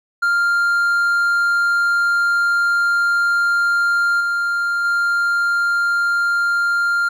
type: tone with level steps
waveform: triangle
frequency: 1396.9 Hz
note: F6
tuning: in tune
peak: -12 / -15 / -13 dBFS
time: 0.22-7.09 s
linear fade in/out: 10 ms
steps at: 4.2 / 4.84 s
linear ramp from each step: 10 ms
effects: none